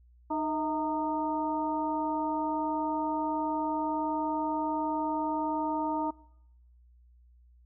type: harmonic tone with a mistuned harmonic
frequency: 306.9 Hz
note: D#4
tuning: 24 cents flat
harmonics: 1 / 2 / 3 / 4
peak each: -32 / -37 / -31 / -41 dBFS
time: 0.3-6.11 s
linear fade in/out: 10 ms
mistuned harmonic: 2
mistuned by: +70 cents
effects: noise-tail reverb RT60 0.8 s tail -22 dB re dry + added 60 Hz sine -56 dBFS peak until 7.65 s